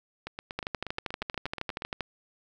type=two click trains; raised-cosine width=0.3 ms; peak=-20 / -15 dBFS; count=14 / 19; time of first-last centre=0.27-1.821 / 0.59-2.007 s; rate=8.38 / 12.7 Hz; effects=none